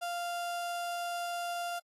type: tone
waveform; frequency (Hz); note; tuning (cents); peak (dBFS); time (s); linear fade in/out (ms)
35% pulse; 696; F5; -6; -32; 0.01-1.8; 20
effects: AAC 48 kbps